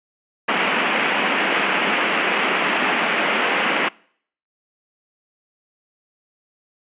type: band-pass noise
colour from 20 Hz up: white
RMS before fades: -20 dBFS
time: 0.48-3.89 s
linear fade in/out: 10 ms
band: 180 to 2900 Hz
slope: 48 dB/octave
effects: noise-tail reverb RT60 0.6 s tail -25 dB re dry + resampled to 8000 Hz